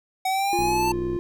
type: exponential sweep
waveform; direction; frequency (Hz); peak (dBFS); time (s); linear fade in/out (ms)
square; up; 750 to 895; -22; 0.25-0.92; 5
type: tone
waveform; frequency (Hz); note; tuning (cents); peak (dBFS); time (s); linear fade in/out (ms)
triangle; 349.2; F4; 0; -23; 0.53-1.19; 0
type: click train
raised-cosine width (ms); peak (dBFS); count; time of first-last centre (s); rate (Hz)
3; -20; 37; 0.59-1.164; 62.7
effects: none